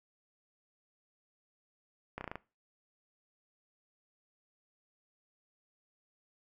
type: slowing click train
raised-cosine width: 0.5 ms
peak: -24 dBFS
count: 6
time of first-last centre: 2.18-2.356 s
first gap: 30 ms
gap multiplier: 1.08
effects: noise-tail reverb RT60 0.3 s tail -20 dB re dry